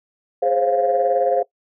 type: chord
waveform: sine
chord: Db major seventh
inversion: second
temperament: equal with one note detuned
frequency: 415.3 / 523.3 / 542 / 698.5 Hz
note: Ab4 / C5 / Db5 / F5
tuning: 0 / 0 / -39 / 0 cents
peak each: -23 / -19 / -22 / -19 dBFS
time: 0.42-1.43 s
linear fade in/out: 10 ms
effects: noise-tail reverb RT60 0.1 s tail -20 dB re dry + tanh soft clip ceiling -7 dBFS